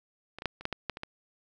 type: clicks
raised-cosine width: 0.3 ms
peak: -25 / -23 / -12 / -29 / -13 / -16 / -15 / -24 / -20 dBFS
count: 9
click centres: 0.386 / 0.421 / 0.457 / 0.61 / 0.654 / 0.727 / 0.897 / 0.971 / 1.034 s
effects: none